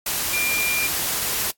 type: tone in noise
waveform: sine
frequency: 2392 Hz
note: D7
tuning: 31 cents sharp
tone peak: -22 dBFS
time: 0.33-0.87 s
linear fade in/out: 5 ms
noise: white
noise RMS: -24 dBFS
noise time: 0.06-1.51 s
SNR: -1 dB
effects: noise-tail reverb RT60 0.1 s tail -19 dB re dry + AAC 64 kbps